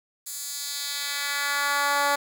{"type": "tone with high-pass filter sweep", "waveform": "10% pulse", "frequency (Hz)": 285.3, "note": "C#4", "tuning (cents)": 50, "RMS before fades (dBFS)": -27, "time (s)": [0.26, 2.16], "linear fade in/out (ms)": 10, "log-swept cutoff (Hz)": [8200, 660], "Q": 1.1, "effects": []}